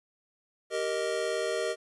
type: chord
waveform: square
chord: Eb major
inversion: first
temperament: just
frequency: 388.9 / 466.7 / 622.3 Hz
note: G4 / Bb4 / Eb5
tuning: -14 / +2 / 0 cents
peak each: -35 / -33 / -33 dBFS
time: 0.7-1.76 s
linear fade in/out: 50 ms
effects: resampled to 24000 Hz + 11-bit